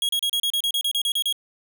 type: tone bursts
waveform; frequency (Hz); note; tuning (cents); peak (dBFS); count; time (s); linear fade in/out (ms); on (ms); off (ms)
45% pulse; 3300; G#7; -12; -20; 13; 0.02-1.326; 2; 70; 33
effects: none